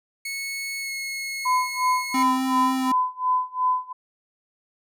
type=tone with pitch glide; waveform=sawtooth; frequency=2200 to 2175 Hz; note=C#7 to C#7; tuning=-14 to -33 cents; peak=-25 dBFS; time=0.25-2.23 s; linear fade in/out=5 ms; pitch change=-19 cents; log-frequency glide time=0.8-0.91 s
type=tone with tremolo; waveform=sine; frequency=1010 Hz; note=B5; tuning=39 cents sharp; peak=-17 dBFS; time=1.45-3.93 s; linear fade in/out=10 ms; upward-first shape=sine; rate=2.8 Hz; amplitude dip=95%
type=tone with vibrato; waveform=square; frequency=261.6 Hz; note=C4; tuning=in tune; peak=-23 dBFS; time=2.14-2.92 s; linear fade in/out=5 ms; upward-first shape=sine; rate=3.9 Hz; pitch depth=9 cents each way
effects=none